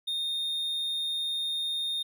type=tone; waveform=triangle; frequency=3671 Hz; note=A#7; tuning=27 cents flat; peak=-27 dBFS; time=0.07-2.03 s; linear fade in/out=10 ms; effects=none